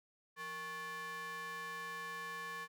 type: ring-modulated tone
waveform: square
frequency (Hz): 318.5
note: D#4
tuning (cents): +41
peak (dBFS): -40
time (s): 0.36-2.68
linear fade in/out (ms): 50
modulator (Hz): 1420
effects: none